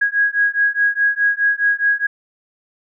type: beating tone pair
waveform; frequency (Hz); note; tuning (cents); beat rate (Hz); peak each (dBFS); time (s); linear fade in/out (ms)
sine; 1648 / 1652.8; G#6 / G#6; -14 / -9; 4.8; -17; 0.01-2.07; 10
effects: none